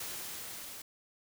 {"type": "noise with level ramp", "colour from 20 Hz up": "white", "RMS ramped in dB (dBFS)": [-40, -46], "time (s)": [0, 0.82], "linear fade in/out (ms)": 5, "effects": []}